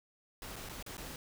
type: noise with dropouts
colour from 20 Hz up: pink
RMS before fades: -45 dBFS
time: 0.42-1.16 s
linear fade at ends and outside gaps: 1 ms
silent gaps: 0.558-0.563 / 0.689-0.695 / 0.826-0.863 / 0.969-0.979 s
effects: none